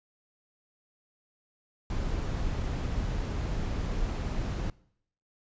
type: noise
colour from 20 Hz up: brown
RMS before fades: -31 dBFS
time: 1.9-4.7 s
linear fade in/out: 2 ms
effects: noise-tail reverb RT60 0.7 s tail -23 dB re dry + resampled to 16000 Hz